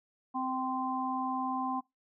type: harmonic tone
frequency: 259.6 Hz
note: C4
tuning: 13 cents flat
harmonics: 1 / 3 / 4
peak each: -35 / -35 / -35 dBFS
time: 0.34-1.81 s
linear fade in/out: 20 ms
effects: noise-tail reverb RT60 0.2 s tail -22 dB re dry